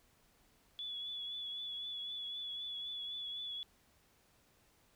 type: tone with vibrato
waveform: sine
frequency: 3415 Hz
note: G#7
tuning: 48 cents sharp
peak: -40 dBFS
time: 0.79-3.63 s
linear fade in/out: 0 ms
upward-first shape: triangle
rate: 3.9 Hz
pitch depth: 36 cents each way
effects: pink hiss -70 dBFS RMS until 4.95 s